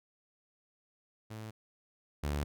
sawtooth tone pair in turn, 109.3 / 72.95 Hz, A2 / D2, -11 / -11 cents, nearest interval perfect fifth, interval 700 cents, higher first, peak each -38 / -28 dBFS, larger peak second, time 1.3-1.51 / 2.23-2.44 s, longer neither, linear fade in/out 10 ms, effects none

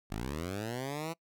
10% pulse linear sweep, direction up, 46.25 to 168.4 Hz, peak -27 dBFS, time 0.1-1.14 s, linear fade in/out 20 ms, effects noise-tail reverb RT60 0.1 s tail -24 dB re dry

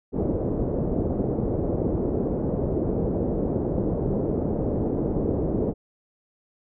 white low-pass noise, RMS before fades -25 dBFS, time 0.12-5.74 s, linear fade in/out 50 ms, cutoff 480 Hz, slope 24 dB/octave, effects none

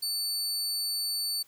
sawtooth tone, 4500 Hz, C#8, 25 cents sharp, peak -26 dBFS, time 0.02-1.43 s, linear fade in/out 10 ms, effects white hiss -61 dBFS RMS until 1.47 s + high-pass 60 Hz 12 dB/octave

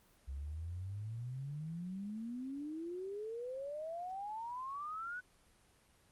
sine exponential sweep, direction up, 65.41 to 1505 Hz, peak -40 dBFS, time 0.27-5.21 s, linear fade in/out 20 ms, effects pink hiss -68 dBFS RMS until 6.11 s + Opus 24 kbps

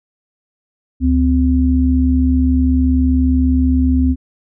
sine tone pair together, 72.2 / 257.3 Hz, D2 / C4, -29 / -29 cents, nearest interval octave + minor seventh, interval 2200 cents, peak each -13 dBFS, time 1-4.16 s, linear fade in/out 50 ms, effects none

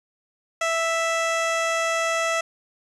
15% pulse tone, 659.3 Hz, E5, in tune, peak -15 dBFS, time 0.61-2.41 s, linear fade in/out 5 ms, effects resampled to 22050 Hz + 8-bit

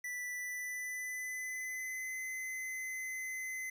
square tone with pitch glide, 1975.5 to 2042 Hz, B6 to C7, 0 to -43 cents, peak -39 dBFS, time 0.04-3.7 s, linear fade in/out 5 ms, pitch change +57 cents, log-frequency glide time 0.31-2.2 s, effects 11-bit

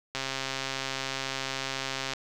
click train, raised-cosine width 0.2 ms, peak -14 dBFS, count 267, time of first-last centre 0.15-2.135 s, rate 134 Hz, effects none

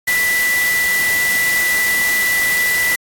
sine tone in noise, 1975.5 Hz, B6, in tune, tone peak -14 dBFS, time 0.07-2.96 s, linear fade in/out 10 ms, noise white, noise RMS -22 dBFS, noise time 0.07-2.96 s, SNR +5 dB, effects AAC 64 kbps

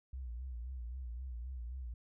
sine tone with vibrato, 61.74 Hz, B1, in tune, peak -40 dBFS, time 0.13-1.94 s, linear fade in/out 5 ms, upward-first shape sine, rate 3.8 Hz, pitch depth 110 cents each way, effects none

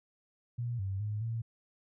sine tone with pitch steps, 119.7 / 96.7 / 105.5 / 114.3 Hz, A#2 / G2 / G#2 / A#2, +46 / -23 / +28 / -34 cents, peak -32 dBFS, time 0.58-1.42 s, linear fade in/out 10 ms, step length 210 ms, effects none

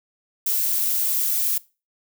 violet noise, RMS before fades -22 dBFS, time 0.46-1.58 s, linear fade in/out 5 ms, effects noise-tail reverb RT60 0.3 s tail -21 dB re dry

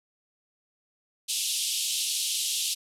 pink band-pass noise, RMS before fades -29 dBFS, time 1.28-2.75 s, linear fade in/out 20 ms, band 2900 to 12000 Hz, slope 48 dB/octave, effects none

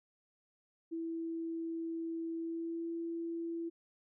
sine tone with pitch glide, 329.6 to 334.4 Hz, E4 to E4, 0 to +25 cents, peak -36 dBFS, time 0.91-3.7 s, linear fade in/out 20 ms, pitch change +25 cents, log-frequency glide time 2.36-2.91 s, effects none

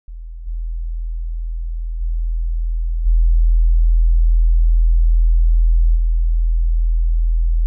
sine tone with level steps, 41.2 Hz, E1, in tune, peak -28 / -20 / -16 / -9 / -12 dBFS, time 0.08-7.66 s, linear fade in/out 0 ms, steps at 0.46 / 2 / 3.05 / 5.95 s, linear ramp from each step 20 ms, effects none

